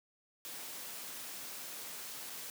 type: noise with dropouts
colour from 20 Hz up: white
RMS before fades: -45 dBFS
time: 0.45-2.5 s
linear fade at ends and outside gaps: 0 ms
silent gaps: 2.299-2.303 s
effects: high-pass 150 Hz 12 dB/octave